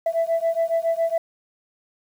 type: beating tone pair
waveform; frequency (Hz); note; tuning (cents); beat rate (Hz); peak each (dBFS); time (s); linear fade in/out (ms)
sine; 659.3 / 666.5; E5 / E5; 0 / +19; 7.2; -21; 0.06-1.18; 5
effects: tanh soft clip ceiling -15 dBFS + 8-bit